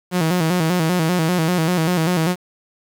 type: tone with vibrato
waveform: sawtooth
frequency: 170 Hz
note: F3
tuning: 46 cents flat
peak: -12 dBFS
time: 0.11-2.36 s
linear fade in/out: 50 ms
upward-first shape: square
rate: 5.1 Hz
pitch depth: 100 cents each way
effects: 7-bit